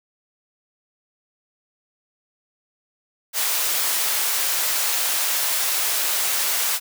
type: high-pass noise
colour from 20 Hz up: white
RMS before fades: -22 dBFS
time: 3.33-6.8 s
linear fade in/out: 50 ms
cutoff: 600 Hz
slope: 12 dB/octave
effects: none